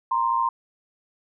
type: tone pair together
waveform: sine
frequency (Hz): 932.3 / 1046.5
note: A#5 / C6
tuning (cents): 0 / 0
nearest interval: major second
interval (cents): 200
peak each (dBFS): -23 / -22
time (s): 0.11-0.49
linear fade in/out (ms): 5
effects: none